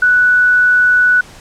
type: tone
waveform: sine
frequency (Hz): 1480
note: F#6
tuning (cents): 0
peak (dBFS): -7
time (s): 0.02-1.21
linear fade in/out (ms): 5
effects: pink hiss -38 dBFS RMS until 1.4 s + low-pass 9000 Hz 12 dB/octave